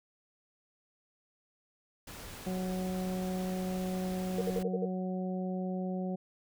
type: noise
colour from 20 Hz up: pink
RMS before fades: -46 dBFS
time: 2.07-4.63 s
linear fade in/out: 5 ms
type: harmonic tone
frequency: 185 Hz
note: F#3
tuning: in tune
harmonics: 1 / 2 / 3 / 4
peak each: -33 / -41 / -42 / -45 dBFS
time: 2.46-6.16 s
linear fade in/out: 10 ms
type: tone bursts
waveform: sine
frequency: 466.2 Hz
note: A#4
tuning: in tune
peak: -29 dBFS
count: 6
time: 4.38-4.855 s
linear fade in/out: 5 ms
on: 35 ms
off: 53 ms
effects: none